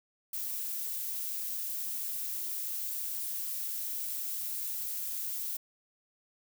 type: noise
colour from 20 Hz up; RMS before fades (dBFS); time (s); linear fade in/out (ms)
violet; -36; 0.33-5.57; 5
effects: none